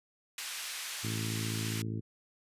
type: band-pass noise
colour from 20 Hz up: pink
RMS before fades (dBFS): -40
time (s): 0.38-1.82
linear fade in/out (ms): 2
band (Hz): 1900 to 12000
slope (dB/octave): 12
type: harmonic tone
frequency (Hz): 55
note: A1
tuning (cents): 0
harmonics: 2 / 3 / 4 / 5 / 6 / 7 / 8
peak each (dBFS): -35 / -43 / -41 / -45 / -44 / -51 / -52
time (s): 1.03-2.01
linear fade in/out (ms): 20
effects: resampled to 32000 Hz